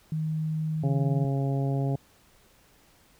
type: tone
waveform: sine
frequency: 156.8 Hz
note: D#3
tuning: 14 cents sharp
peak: -26 dBFS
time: 0.12-1.25 s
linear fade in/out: 2 ms
type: harmonic tone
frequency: 137.2 Hz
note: C#3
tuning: 17 cents flat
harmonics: 1 / 2 / 3 / 4 / 5 / 6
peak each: -25 / -33 / -36 / -39 / -38 / -45 dBFS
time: 0.83-1.96 s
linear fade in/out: 5 ms
effects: pink hiss -60 dBFS RMS until 3.19 s